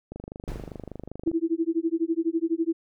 click train, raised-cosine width 2 ms, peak -23 dBFS, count 31, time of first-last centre 0.12-1.315 s, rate 25.1 Hz
brown noise with exponential decay, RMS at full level -32 dBFS, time 0.48-1.08 s, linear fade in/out 0 ms, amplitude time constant 130 ms
sine tone with tremolo, 329.6 Hz, E4, in tune, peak -19 dBFS, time 1.26-2.73 s, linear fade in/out 10 ms, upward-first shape sine, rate 12 Hz, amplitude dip 100%
effects none

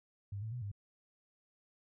sine tone with pitch steps, 100.3 / 110.4 / 123.2 / 101.2 Hz, G2 / A2 / B2 / G#2, +40 / +6 / -4 / -44 cents, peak -38 dBFS, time 0.32-0.716 s, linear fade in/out 5 ms, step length 99 ms, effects none

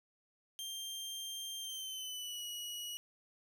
sawtooth tone with pitch glide, 3176 to 2912 Hz, G7 to F#7, +22 to -28 cents, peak -38 dBFS, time 0.59-2.97 s, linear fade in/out 0 ms, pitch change -150 cents, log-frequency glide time 1.6-2.44 s, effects none

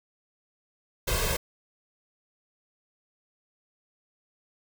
pink noise with comb filter, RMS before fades -27 dBFS, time 1.07-1.37 s, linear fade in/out 10 ms, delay 1.9 ms, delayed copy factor +0.85, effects none

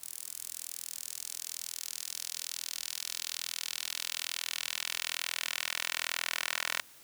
10% pulse tone with high-pass filter sweep, 41.11 Hz, E1, 4 cents flat, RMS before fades -38 dBFS, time 0.01-6.81 s, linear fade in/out 10 ms, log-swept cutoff 9100 to 1800 Hz, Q 1.1, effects white hiss -56 dBFS RMS until 7.03 s

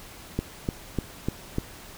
click train, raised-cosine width 3 ms, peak -12 dBFS, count 5, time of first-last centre 0.39-1.584 s, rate 3.35 Hz, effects pink hiss -45 dBFS RMS until 1.97 s

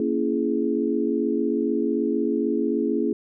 sine chord, A# half-diminished seventh, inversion none, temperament just, 233.1 / 279.7 / 335.6 / 419.5 Hz, A#3 / C#4 / E4 / G#4, 0 / +16 / +31 / +17 cents, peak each -26 dBFS, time 0-3.13 s, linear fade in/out 2 ms, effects none

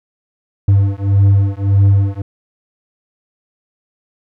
triangle beating tone pair, 98.2 / 99.9 Hz, G2 / G2, +4 / +33 cents, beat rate 1.7 Hz, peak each -10 dBFS, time 0.68-2.22 s, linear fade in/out 5 ms, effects none

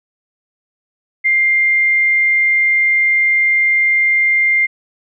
sine tone, 2100 Hz, C7, 6 cents sharp, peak -10 dBFS, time 1.24-4.67 s, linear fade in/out 20 ms, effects none

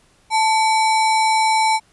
sine tone with sample-and-hold, 880 Hz, A5, in tune, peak -13 dBFS, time 0.3-1.8 s, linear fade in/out 50 ms, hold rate 3150 Hz, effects pink hiss -56 dBFS RMS until 1.92 s + resampled to 24000 Hz

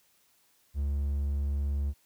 triangle tone, 70.8 Hz, C#2, 37 cents sharp, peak -25 dBFS, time 0.74-1.94 s, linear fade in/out 50 ms, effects white hiss -67 dBFS RMS until 2.05 s

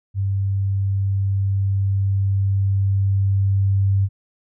sine tone with level ramp, 98 Hz, G2, in tune, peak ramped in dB -18 to -14 dBFS, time 0.14-4.09 s, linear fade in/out 50 ms, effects none

